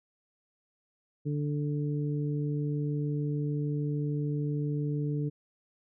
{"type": "harmonic tone", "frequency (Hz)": 146.83, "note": "D3", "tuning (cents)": 0, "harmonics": [1, 2, 3], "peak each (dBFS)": [-29, -35, -39], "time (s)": [1.25, 5.3], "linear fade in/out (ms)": 20, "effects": []}